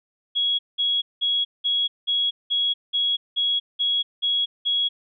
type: tone bursts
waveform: sine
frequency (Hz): 3328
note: G#7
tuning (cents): +3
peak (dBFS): -19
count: 11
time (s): 0.35-4.89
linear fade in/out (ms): 20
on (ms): 240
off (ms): 190
effects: none